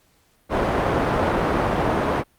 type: low-pass noise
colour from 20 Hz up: white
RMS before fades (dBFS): -21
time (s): 0.49-2.24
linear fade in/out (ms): 50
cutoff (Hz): 880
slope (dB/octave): 12
effects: pink hiss -61 dBFS RMS until 2.38 s + Opus 48 kbps